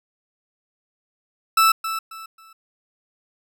40% pulse tone with echo, 1318.5 Hz, E6, in tune, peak -12 dBFS, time 1.57-1.72 s, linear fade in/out 5 ms, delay 270 ms, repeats 3, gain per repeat -11 dB, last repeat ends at 2.53 s, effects none

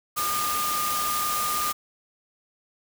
sine tone in noise, 1213 Hz, D#6, 44 cents flat, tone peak -26 dBFS, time 0.16-1.73 s, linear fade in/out 20 ms, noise white, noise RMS -29 dBFS, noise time 0.16-1.73 s, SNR 0 dB, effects none

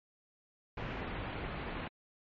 pink low-pass noise, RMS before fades -40 dBFS, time 0.77-1.88 s, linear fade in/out 5 ms, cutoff 2800 Hz, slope 24 dB/octave, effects MP3 32 kbps

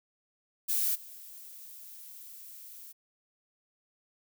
violet noise with level steps, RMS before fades -29 / -48 dBFS, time 0.68-2.93 s, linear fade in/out 20 ms, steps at 0.94 s, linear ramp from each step 20 ms, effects none

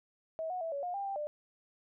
sine tone with pitch steps, 644 / 731 / 656 / 563 / 713 / 796 / 788 / 596 Hz, E5 / F#5 / E5 / C#5 / F5 / G5 / G5 / D5, -41 / -21 / -9 / +27 / +36 / +26 / +9 / +25 cents, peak -34 dBFS, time 0.39-1.27 s, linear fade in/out 0 ms, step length 110 ms, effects none

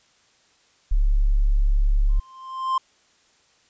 sine tone, 35.31 Hz, C#1, 33 cents sharp, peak -15 dBFS, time 0.91-2.2 s, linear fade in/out 10 ms
triangle tone with exponential growth, 1048 Hz, C6, 2 cents sharp, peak -15 dBFS, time 2.09-2.78 s, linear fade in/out 5 ms, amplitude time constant 150 ms
effects white hiss -60 dBFS RMS until 3.69 s + resampled to 16000 Hz

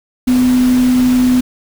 sine tone in noise, 251.4 Hz, B3, 31 cents sharp, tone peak -8 dBFS, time 0.27-1.41 s, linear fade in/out 10 ms, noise pink, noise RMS -25 dBFS, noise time 0.27-1.41 s, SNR +14 dB, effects none

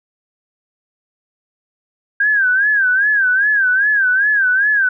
sine tone with vibrato, 1596 Hz, G6, 31 cents sharp, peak -11 dBFS, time 2.2-4.89 s, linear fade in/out 5 ms, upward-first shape sine, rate 2.5 Hz, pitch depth 130 cents each way, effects none

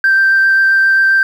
sine tone with vibrato, 1568 Hz, G6, in tune, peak -6 dBFS, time 0.04-1.23 s, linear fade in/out 2 ms, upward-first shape triangle, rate 7.5 Hz, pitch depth 9 cents each way, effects tanh soft clip ceiling -4 dBFS + 7-bit

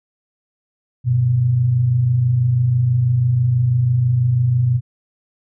sine tone pair together, 98 / 124.11 Hz, G2 / B2, 0 / +9 cents, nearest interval major third, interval 409 cents, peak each -23 / -13 dBFS, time 1.04-4.81 s, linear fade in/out 50 ms, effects none

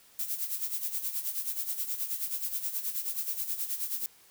violet noise with tremolo, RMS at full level -31 dBFS, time 0.19-4.06 s, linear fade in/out 0 ms, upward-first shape sine, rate 9.4 Hz, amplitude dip 70%, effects white hiss -59 dBFS RMS until 4.3 s

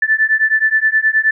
sine beating tone pair, 1752 / 1761.5 Hz, A6 / A6, -8 / +1 cents, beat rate 9.5 Hz, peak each -14 dBFS, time 0.02-1.31 s, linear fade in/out 5 ms, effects none

